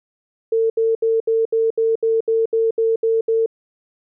sine tone bursts, 450.6 Hz, A4, 41 cents sharp, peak -14 dBFS, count 12, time 0.52-3.461 s, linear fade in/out 5 ms, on 180 ms, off 71 ms, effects none

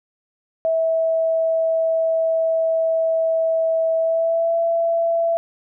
sine tone with pitch glide, 651 to 669.3 Hz, E5 to E5, -22 to +26 cents, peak -16 dBFS, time 0.65-5.37 s, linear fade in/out 0 ms, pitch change +48 cents, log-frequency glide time 3.97-4.57 s, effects none

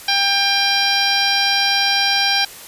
harmonic tone, 796 Hz, G5, 26 cents sharp, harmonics 1 / 2 / 3 / 4 / 5 / 6 / 7, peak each -22 / -22 / -22 / -22 / -22 / -22 / -22 dBFS, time 0.08-2.45 s, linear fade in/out 5 ms, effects white hiss -37 dBFS RMS until 2.67 s + resampled to 32000 Hz

